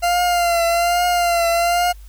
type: tone with vibrato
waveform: 40% pulse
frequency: 693 Hz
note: F5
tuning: 14 cents flat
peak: -14 dBFS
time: 0.02-1.93 s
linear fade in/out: 20 ms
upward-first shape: triangle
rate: 1.2 Hz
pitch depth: 50 cents each way
effects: added 50 Hz sine -36 dBFS peak until 2.08 s + white hiss -53 dBFS RMS until 2.08 s